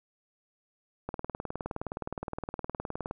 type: click train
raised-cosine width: 1 ms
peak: -20 dBFS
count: 40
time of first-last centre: 1.09-3.111 s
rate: 19.3 Hz
effects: none

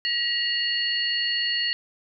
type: tone cluster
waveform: sine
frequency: 1912 / 2840 / 4382 Hz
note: A#6 / F7 / C#8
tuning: +43 / +28 / -21 cents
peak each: -28 / -27 / -26 dBFS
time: 0.05-1.73 s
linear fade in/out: 0 ms
effects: none

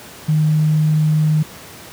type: tone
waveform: sine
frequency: 154.2 Hz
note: D#3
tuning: 15 cents flat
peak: -11 dBFS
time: 0.28-1.43 s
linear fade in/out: 10 ms
effects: pink hiss -37 dBFS RMS until 1.92 s + high-pass 100 Hz 12 dB/octave

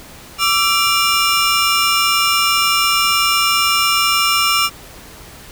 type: tone cluster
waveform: square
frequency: 1164 / 1338 / 2366 / 2838 / 5350 Hz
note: D6 / E6 / D7 / F7 / E8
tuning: -16 / +25 / +12 / +27 / +25 cents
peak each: -20 dBFS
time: 0.38-4.7 s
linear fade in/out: 50 ms
effects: pink hiss -38 dBFS RMS until 5.51 s

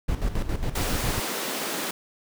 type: noise with tremolo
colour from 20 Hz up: brown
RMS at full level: -24 dBFS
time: 0.08-1.2 s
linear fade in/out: 10 ms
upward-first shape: square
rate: 7.3 Hz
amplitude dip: 65%
type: high-pass noise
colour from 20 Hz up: pink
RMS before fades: -30 dBFS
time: 0.75-1.91 s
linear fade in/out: 5 ms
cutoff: 220 Hz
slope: 24 dB/octave
effects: none

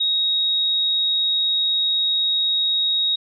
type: tone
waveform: sine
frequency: 3776 Hz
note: A#7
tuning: 22 cents sharp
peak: -17 dBFS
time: 0-3.16 s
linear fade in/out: 10 ms
effects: none

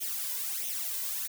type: noise with flanger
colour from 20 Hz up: blue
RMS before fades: -34 dBFS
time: 0-1.28 s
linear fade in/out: 20 ms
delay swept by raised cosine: 0.32 to 2.02 ms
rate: 1.5 Hz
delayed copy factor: +0.7
effects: none

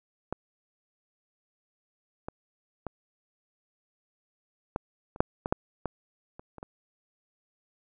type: clicks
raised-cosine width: 1 ms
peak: -17 / -21 / -20 / -15 / -29 / -6 / -16 / -9 / -16 / -29 / -29 / -25 dBFS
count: 12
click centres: 0.326 / 2.285 / 2.867 / 4.761 / 5.161 / 5.205 / 5.459 / 5.525 / 5.857 / 6.395 / 6.583 / 6.629 s
effects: none

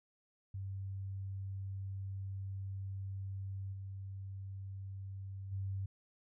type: tone with level steps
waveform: sine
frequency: 97 Hz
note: G2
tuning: 18 cents flat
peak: -39 / -42 / -36 dBFS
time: 0.54-5.86 s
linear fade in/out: 5 ms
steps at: 3.72 / 5.51 s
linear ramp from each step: 20 ms
effects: none

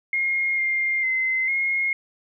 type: tone with pitch steps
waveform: sine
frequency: 2141 / 2112 / 2060 / 2151 Hz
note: C7 / C7 / C7 / C7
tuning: +39 / +16 / -28 / +47 cents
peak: -20 dBFS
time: 0.13-1.93 s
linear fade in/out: 2 ms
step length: 450 ms
effects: none

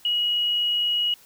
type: tone with tanh clipping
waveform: triangle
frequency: 2904 Hz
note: F#7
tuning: 33 cents flat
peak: -20 dBFS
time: 0.05-1.14 s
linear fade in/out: 2 ms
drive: 2 dB
effects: white hiss -53 dBFS RMS until 1.25 s

